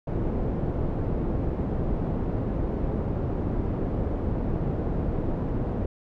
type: low-pass noise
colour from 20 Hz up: pink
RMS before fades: -27 dBFS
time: 0.07-5.86 s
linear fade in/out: 5 ms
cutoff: 480 Hz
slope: 12 dB/octave
effects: none